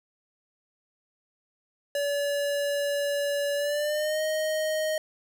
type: tone with pitch glide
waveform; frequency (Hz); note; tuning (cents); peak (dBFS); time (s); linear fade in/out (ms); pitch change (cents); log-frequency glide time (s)
square; 572 to 623.8; D5 to D#5; -46 to +4; -26; 1.95-4.98; 2; +150; 3.55-4.22
effects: none